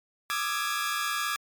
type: tone cluster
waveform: sawtooth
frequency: 1181 / 1240 / 1334 / 1666 Hz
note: D6 / D#6 / E6 / G#6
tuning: +9 / -6 / +20 / +5 cents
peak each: -28 / -33 / -32 / -28 dBFS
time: 0.3-1.36 s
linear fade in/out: 0 ms
effects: MP3 96 kbps